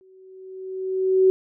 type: tone with exponential growth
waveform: sine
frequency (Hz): 377.1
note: F#4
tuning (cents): +33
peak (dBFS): -11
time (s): 0.01-1.3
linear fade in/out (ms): 0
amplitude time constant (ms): 280
effects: none